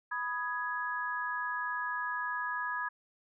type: chord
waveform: sine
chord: G# minor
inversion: first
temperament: equal with one note detuned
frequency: 987.8 / 1244.5 / 1668.9 Hz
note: B5 / D#6 / G#6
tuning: 0 / 0 / +8 cents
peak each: -37 / -39 / -35 dBFS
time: 0.11-2.89 s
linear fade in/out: 10 ms
effects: none